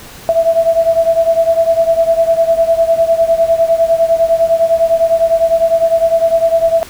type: beating tone pair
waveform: sine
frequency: 659.3 / 669.2 Hz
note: E5 / E5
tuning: 0 / +26 cents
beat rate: 9.9 Hz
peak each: -10 / -13 dBFS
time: 0.29-6.83 s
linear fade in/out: 0 ms
effects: pink hiss -34 dBFS RMS until 6.89 s